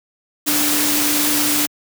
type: tone in noise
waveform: sine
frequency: 295.3 Hz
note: D4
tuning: 10 cents sharp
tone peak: -22 dBFS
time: 0.46-1.67 s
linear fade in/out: 20 ms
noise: white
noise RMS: -18 dBFS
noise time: 0.46-1.67 s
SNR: -7 dB
effects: high-pass 100 Hz 12 dB/octave